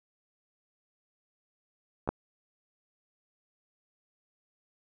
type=clicks; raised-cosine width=1 ms; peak=-22 / -13 dBFS; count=2; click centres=2.076 / 2.09 s; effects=none